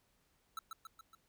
square tone with echo, 1318.5 Hz, E6, in tune, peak -40 dBFS, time 0.57-0.59 s, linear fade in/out 2 ms, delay 140 ms, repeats 4, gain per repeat -4 dB, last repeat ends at 1.15 s, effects pink hiss -75 dBFS RMS until 1.28 s

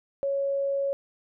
sine tone, 554.4 Hz, C#5, in tune, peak -24 dBFS, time 0.23-0.93 s, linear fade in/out 0 ms, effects none

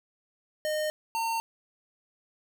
square tone pair in turn, 613 / 910.5 Hz, D#5 / A#5, -26 / -41 cents, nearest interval perfect fifth, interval 685 cents, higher second, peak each -28 dBFS, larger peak neither, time 0.65-0.9 / 1.15-1.4 s, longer neither, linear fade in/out 0 ms, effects none

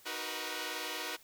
5% pulse chord, B major seventh, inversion first, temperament equal with one note detuned, 311.1 / 370 / 472.9 / 493.9 Hz, D#4 / F#4 / A#4 / B4, 0 / 0 / +25 / 0 cents, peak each -31 dBFS, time 0.05-1.17 s, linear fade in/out 20 ms, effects white hiss -60 dBFS RMS until 1.23 s

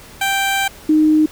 15% pulse / sine tone pair in turn, 784 / 308.7 Hz, G5 / D#4, 0 / -14 cents, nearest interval octave + major third, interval 1614 cents, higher first, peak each -9 dBFS, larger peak neither, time 0.21-0.68 / 0.89-1.26 s, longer first, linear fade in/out 5 ms, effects pink hiss -40 dBFS RMS until 1.31 s

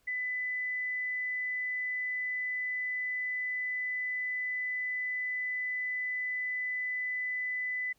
sine tone, 2000 Hz, B6, 21 cents sharp, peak -31 dBFS, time 0.07-7.93 s, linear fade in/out 10 ms, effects pink hiss -71 dBFS RMS until 7.98 s

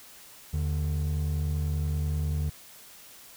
triangle tone pair together, 79.2 / 149.51 Hz, D#2 / D3, +31 / +31 cents, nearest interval major seventh, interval 1100 cents, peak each -25 / -29 dBFS, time 0.53-2.5 s, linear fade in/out 10 ms, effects white hiss -50 dBFS RMS until 3.36 s

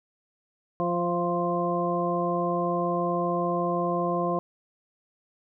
harmonic tone with a mistuned harmonic, 174.61 Hz, F3, in tune, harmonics 1 / 2 / 3 / 4 / 6, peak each -30 / -30 / -30 / -30 / -30 dBFS, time 0.8-4.39 s, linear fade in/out 0 ms, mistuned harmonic 4, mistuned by -16 cents, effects none

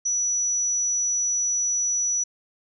sine tone, 5900 Hz, F#8, 6 cents flat, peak -21 dBFS, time 0.05-2.24 s, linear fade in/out 10 ms, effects none

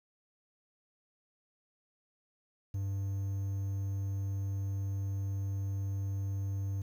triangle tone with quantisation, 98 Hz, G2, in tune, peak -30 dBFS, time 2.74-6.82 s, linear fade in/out 5 ms, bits 10, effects none

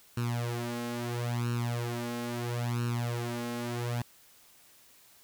sawtooth tone with flanger, 119.5 Hz, A#2, 43 cents sharp, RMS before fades -33 dBFS, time 0.17-4.02 s, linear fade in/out 5 ms, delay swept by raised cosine 0.72 to 3.72 ms, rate 0.75 Hz, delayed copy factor +0.9, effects white hiss -59 dBFS RMS until 5.23 s

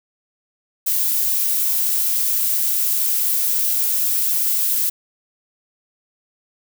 violet noise, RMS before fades -19 dBFS, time 0.86-4.9 s, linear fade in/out 10 ms, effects none

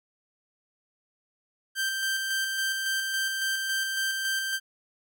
sawtooth tone with tremolo, 1568 Hz, G6, in tune, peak -22 dBFS, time 1.75-4.6 s, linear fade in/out 50 ms, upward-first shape square, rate 3.6 Hz, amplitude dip 30%, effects none

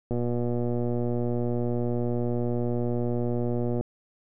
click train, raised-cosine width 2 ms, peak -16 dBFS, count 445, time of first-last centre 0.11-3.81 s, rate 120 Hz, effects none

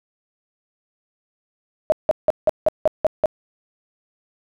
sine tone bursts, 622.3 Hz, D#5, in tune, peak -11 dBFS, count 8, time 1.9-3.258 s, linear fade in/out 0 ms, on 21 ms, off 170 ms, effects none

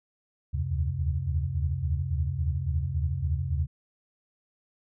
sine tone cluster, 75.8 / 79.4 / 90.1 / 133.1 Hz, D#2 / D#2 / F#2 / C3, -45 / +36 / -45 / +30 cents, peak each -31 dBFS, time 0.53-3.67 s, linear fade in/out 20 ms, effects none

